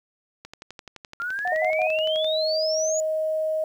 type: click train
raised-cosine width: 0.2 ms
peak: -22 dBFS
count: 22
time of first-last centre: 0.45-2.245 s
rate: 11.7 Hz
type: exponential sweep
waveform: sine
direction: up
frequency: 1375 to 6950 Hz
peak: -26 dBFS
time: 1.2-3 s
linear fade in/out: 0 ms
type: tone bursts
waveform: sine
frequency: 727 Hz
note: F#5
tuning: 31 cents flat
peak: -24 dBFS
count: 3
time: 1.45-1.872 s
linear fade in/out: 2 ms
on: 84 ms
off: 85 ms
type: tone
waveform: sine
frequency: 628 Hz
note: D#5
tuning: 16 cents sharp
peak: -22 dBFS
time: 1.52-3.64 s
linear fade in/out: 2 ms
effects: 9-bit